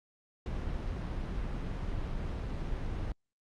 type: noise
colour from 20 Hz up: brown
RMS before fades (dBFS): -35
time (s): 0.46-3.12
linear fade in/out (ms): 2
effects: low-pass 5000 Hz 12 dB/octave + Opus 48 kbps